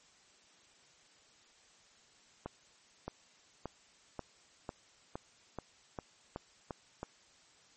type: accelerating click train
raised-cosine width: 1 ms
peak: -25 dBFS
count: 11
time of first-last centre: 2.46-7.03 s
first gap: 620 ms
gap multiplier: 0.93
effects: white hiss -64 dBFS RMS until 7.76 s + MP3 32 kbps